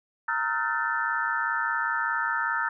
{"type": "tone cluster", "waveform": "sine", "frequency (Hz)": [924, 1287, 1392, 1529, 1769], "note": ["A#5", "E6", "F6", "G6", "A6"], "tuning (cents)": [-16, -42, -6, -44, 9], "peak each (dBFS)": -31, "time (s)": [0.28, 2.69], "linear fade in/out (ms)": 5, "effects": []}